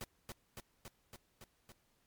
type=noise with echo; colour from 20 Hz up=pink; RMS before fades=-44 dBFS; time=0.01-0.04 s; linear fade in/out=0 ms; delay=280 ms; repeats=6; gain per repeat=-2 dB; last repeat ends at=1.72 s; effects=pink hiss -75 dBFS RMS until 2.06 s + MP3 96 kbps